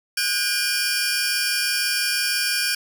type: tone cluster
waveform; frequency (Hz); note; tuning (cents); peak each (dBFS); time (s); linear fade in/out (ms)
sawtooth; 1460 / 1606 / 2418 / 4642 / 5410; F#6 / G6 / D7 / D8 / E8; -24 / +41 / +50 / -21 / +44; -26 / -24 / -23 / -25 / -23; 0.17-2.75; 5
effects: none